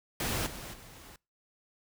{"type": "noise with level steps", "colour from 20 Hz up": "pink", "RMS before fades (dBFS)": [-32, -43, -51], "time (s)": [0.2, 1.16], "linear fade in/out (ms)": 2, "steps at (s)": [0.46, 0.73], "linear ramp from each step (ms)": 10, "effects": ["noise-tail reverb RT60 0.3 s tail -26 dB re dry"]}